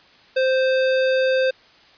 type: tone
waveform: square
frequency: 522 Hz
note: C5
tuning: 4 cents flat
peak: -17 dBFS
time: 0.36-1.51 s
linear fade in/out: 10 ms
effects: white hiss -51 dBFS RMS until 1.97 s + resampled to 11025 Hz